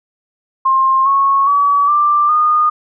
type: tone with pitch steps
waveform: sine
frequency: 1061 / 1099.7 / 1139.8 / 1181.3 / 1224.4 Hz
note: C6 / C#6 / C#6 / D6 / D#6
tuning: +24 / -14 / +48 / +10 / -28 cents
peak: -9 dBFS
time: 0.65-2.7 s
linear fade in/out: 10 ms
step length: 410 ms
effects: none